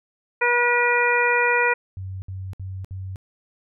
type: harmonic tone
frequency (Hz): 483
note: B4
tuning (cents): -39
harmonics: 1 / 2 / 3 / 4 / 5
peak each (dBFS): -23 / -23 / -23 / -23 / -23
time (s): 0.41-1.74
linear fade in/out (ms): 10
type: tone bursts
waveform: sine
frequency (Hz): 94.7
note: F#2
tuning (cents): +41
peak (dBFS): -29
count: 4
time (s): 1.97-3.159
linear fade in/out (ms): 0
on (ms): 250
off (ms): 63
effects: none